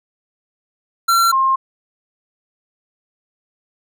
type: tone pair in turn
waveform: square / sine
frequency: 1361 / 1063.6 Hz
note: F6 / C6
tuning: -45 / +28 cents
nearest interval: major third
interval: 427 cents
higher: first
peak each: -12 dBFS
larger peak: neither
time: 1.08-1.32 / 1.32-1.56 s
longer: neither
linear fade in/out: 10 ms
effects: none